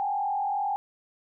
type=tone with frequency modulation; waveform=sine; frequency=806 Hz; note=G5; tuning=48 cents sharp; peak=-25 dBFS; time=0-0.76 s; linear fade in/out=0 ms; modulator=42.2 Hz; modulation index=1; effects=none